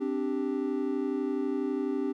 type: chord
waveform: triangle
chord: C suspended second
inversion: none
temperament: equal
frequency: 261.6 / 293.7 / 392 Hz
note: C4 / D4 / G4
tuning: 0 / 0 / 0 cents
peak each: -30 dBFS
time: 0-2.13 s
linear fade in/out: 20 ms
effects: none